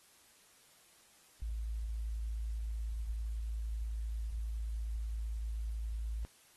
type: tone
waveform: sine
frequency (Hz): 55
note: A1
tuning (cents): 0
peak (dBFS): -35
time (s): 1.42-6.25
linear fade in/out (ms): 0
effects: white hiss -64 dBFS RMS until 6.56 s + AAC 32 kbps